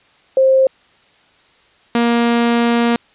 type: tone pair in turn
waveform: sine / sawtooth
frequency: 529 / 235.6 Hz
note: C5 / A#3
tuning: +19 / +19 cents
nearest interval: octave + major second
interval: 1400 cents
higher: first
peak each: -8 dBFS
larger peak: neither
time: 0.37-0.67 / 1.95-2.96 s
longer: second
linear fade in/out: 2 ms
effects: white hiss -52 dBFS RMS until 3.14 s + resampled to 8000 Hz